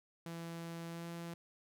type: tone with pitch glide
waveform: sawtooth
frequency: 167.4 to 169.44 Hz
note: E3 to E3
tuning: +27 to +48 cents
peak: -39 dBFS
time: 0.26-1.34 s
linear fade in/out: 2 ms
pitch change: +21 cents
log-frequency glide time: 0.87-1.09 s
effects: none